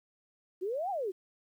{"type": "exponential two-way sweep", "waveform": "sine", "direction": "up then down", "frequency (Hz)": [349.2, 823, 349.2], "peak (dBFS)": -31, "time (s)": [0.61, 1.12], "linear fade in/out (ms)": 20, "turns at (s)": 0.9, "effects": ["11-bit"]}